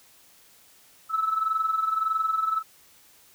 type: tone with amplitude modulation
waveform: sine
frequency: 1306 Hz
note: E6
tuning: 17 cents flat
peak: -19 dBFS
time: 1.09-2.63 s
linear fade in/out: 50 ms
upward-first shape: sine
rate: 21.7 Hz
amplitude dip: 70%
effects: tanh soft clip ceiling -15 dBFS + white hiss -56 dBFS RMS until 3.34 s